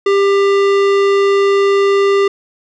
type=tone with tanh clipping; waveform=sine; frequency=397.2 Hz; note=G4; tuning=23 cents sharp; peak=-11 dBFS; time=0.06-2.28 s; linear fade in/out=5 ms; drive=18 dB; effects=none